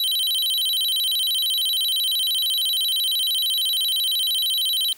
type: tone with vibrato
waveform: square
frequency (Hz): 3500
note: A7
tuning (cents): -10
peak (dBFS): -20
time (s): 0-4.93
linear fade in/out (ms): 2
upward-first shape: square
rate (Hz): 13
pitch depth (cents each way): 200
effects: white hiss -49 dBFS RMS until 4.97 s